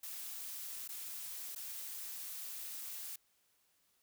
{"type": "noise with dropouts", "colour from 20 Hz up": "blue", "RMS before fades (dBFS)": -45, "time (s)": [0.03, 3.16], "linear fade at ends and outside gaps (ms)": 5, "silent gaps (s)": [[0.878, 0.889], [1.55, 1.559]], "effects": ["white hiss -75 dBFS RMS until 4.02 s"]}